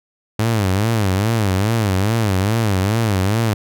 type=tone with vibrato; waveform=sawtooth; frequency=103.83 Hz; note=G#2; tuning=in tune; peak=-11 dBFS; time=0.39-3.54 s; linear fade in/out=5 ms; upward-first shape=sine; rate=2.4 Hz; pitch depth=190 cents each way; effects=none